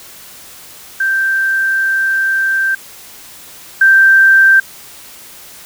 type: tone pair in turn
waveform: sine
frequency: 1568 / 1568 Hz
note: G6 / G6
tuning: 0 / 0 cents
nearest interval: unison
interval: 0 cents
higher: neither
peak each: -11 / -4 dBFS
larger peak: second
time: 1-2.75 / 3.81-4.6 s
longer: first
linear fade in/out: 5 ms
effects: white hiss -36 dBFS RMS until 5.65 s